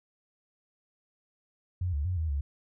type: tone with pitch steps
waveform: sine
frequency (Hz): 90.1 / 72 / 91 / 80 / 70.6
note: F#2 / D2 / F#2 / D#2 / C#2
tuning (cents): -45 / -34 / -28 / +49 / +32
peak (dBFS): -27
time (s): 1.81-2.41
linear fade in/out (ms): 5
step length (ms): 120
effects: none